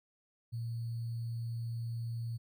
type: tone with sample-and-hold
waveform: sine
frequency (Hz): 116.2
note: A#2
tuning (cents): -5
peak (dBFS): -35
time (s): 0.52-2.38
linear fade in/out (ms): 20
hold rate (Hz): 4410
effects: none